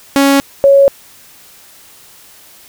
sawtooth / sine tone pair in turn, 277.2 / 554.4 Hz, C#4 / C#5, 0 / 0 cents, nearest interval octave, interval 1200 cents, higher second, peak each -3 dBFS, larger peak neither, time 0.16-0.4 / 0.64-0.88 s, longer neither, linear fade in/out 0 ms, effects white hiss -41 dBFS RMS until 2.68 s

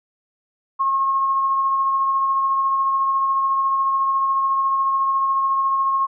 sine tone with tremolo, 1082 Hz, C#6, 42 cents flat, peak -15 dBFS, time 0.79-6.07 s, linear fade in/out 20 ms, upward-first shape triangle, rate 14 Hz, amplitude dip 30%, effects none

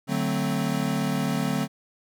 square chord, D dominant seventh, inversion none, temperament equal with one note detuned, 146.83 / 185 / 221.9 / 261.6 Hz, D3 / F#3 / A3 / C4, 0 / 0 / +15 / 0 cents, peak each -30 dBFS, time 0.07-1.68 s, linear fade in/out 50 ms, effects none

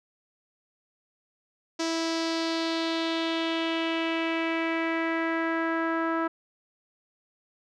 sawtooth tone with low-pass filter sweep, 328.1 Hz, E4, 8 cents flat, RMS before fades -28 dBFS, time 1.79-6.28 s, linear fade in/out 10 ms, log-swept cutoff 5700 to 1400 Hz, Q 2.9, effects none

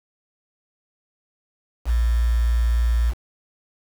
sine tone with quantisation, 58.27 Hz, A#1, in tune, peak -16 dBFS, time 1.85-3.14 s, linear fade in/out 50 ms, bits 6, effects none

